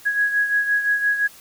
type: beating tone pair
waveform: sine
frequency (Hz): 1661.2 / 1667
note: G#6 / G#6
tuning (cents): 0 / +6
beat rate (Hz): 5.8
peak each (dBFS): -18 / -25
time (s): 0.05-1.28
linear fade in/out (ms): 20
effects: white hiss -46 dBFS RMS until 1.4 s